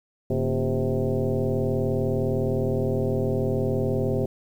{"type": "tone with frequency modulation", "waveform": "sine", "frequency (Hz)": 145.8, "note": "D3", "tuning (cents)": -12, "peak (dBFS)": -21, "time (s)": [0.3, 4.26], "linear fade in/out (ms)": 5, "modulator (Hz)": 126, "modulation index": 3.4, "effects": ["9-bit"]}